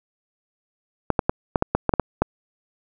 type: clicks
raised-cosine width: 1 ms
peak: -3 dBFS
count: 10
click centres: 1.103 / 1.192 / 1.295 / 1.558 / 1.624 / 1.75 / 1.893 / 1.938 / 1.997 / 2.22 s
effects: none